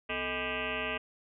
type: tone with frequency modulation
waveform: sine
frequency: 1573 Hz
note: G6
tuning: 6 cents sharp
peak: -31 dBFS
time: 0.09-0.98 s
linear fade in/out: 10 ms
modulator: 189 Hz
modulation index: 7
effects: none